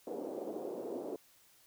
pink band-pass noise, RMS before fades -41 dBFS, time 0.07-1.16 s, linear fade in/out 2 ms, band 300 to 600 Hz, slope 24 dB/octave, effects white hiss -65 dBFS RMS until 1.66 s

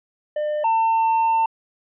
triangle tone pair in turn, 601 / 900.5 Hz, D5 / A5, +40 / +40 cents, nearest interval perfect fifth, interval 700 cents, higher second, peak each -19 / -14 dBFS, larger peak second, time 0.36-0.64 / 0.64-1.46 s, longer second, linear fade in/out 5 ms, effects resampled to 8000 Hz

